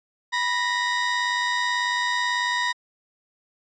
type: tone pair together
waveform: 30% pulse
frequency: 980 / 1861.8 Hz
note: B5 / A#6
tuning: -14 / -3 cents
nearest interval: major seventh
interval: 1111 cents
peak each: -22 dBFS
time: 0.32-2.73 s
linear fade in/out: 20 ms
effects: resampled to 16000 Hz